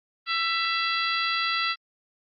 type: harmonic tone with a mistuned harmonic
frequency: 670 Hz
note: E5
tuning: 28 cents sharp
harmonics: 2 / 3 / 4 / 5 / 6 / 7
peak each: -28 / -30 / -31 / -32 / -33 / -33 dBFS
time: 0.26-1.76 s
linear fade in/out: 50 ms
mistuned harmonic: 3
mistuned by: -27 cents
effects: Opus 24 kbps